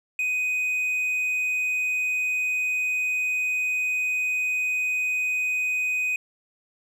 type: tone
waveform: triangle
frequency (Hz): 2500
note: D#7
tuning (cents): +8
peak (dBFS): -21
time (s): 0.19-6.16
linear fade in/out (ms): 2
effects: none